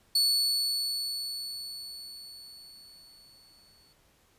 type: tone with exponential decay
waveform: 40% pulse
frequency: 4435 Hz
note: C#8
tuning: in tune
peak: -20 dBFS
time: 0.15-3.93 s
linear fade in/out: 5 ms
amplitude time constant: 820 ms
effects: pink hiss -65 dBFS RMS until 4.38 s + resampled to 32000 Hz